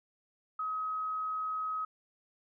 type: tone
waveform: sine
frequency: 1270 Hz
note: D#6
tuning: 35 cents sharp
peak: -32 dBFS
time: 0.59-1.85 s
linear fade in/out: 5 ms
effects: none